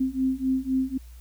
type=beating tone pair; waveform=sine; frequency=260 / 263.9 Hz; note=C4 / C4; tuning=-11 / +15 cents; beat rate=3.9 Hz; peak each=-26 / -25 dBFS; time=0-0.98 s; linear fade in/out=10 ms; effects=added 60 Hz sine -42 dBFS peak until 1.2 s + white hiss -58 dBFS RMS until 1.2 s